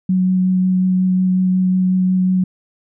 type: tone with vibrato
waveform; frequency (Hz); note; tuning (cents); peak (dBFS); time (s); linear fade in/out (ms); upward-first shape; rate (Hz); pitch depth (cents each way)
sine; 185; F#3; 0; -12; 0.09-2.44; 5; sine; 5.5; 9
effects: none